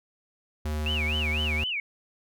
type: tone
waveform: square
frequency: 76.1 Hz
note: D#2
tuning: 38 cents flat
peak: -28 dBFS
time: 0.65-1.64 s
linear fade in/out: 5 ms
type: tone with vibrato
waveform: sine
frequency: 2587 Hz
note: E7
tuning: 33 cents flat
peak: -27 dBFS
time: 0.86-1.8 s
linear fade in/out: 2 ms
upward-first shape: sine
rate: 4 Hz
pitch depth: 280 cents each way
effects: none